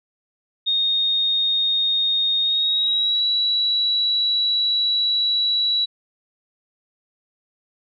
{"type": "tone with pitch glide", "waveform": "sine", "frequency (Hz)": [3700, 3918], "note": ["A#7", "B7"], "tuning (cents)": [-14, -15], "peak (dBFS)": -17, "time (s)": [0.66, 5.86], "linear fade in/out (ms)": 20, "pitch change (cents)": 99, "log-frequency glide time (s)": [2.41, 3.24], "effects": []}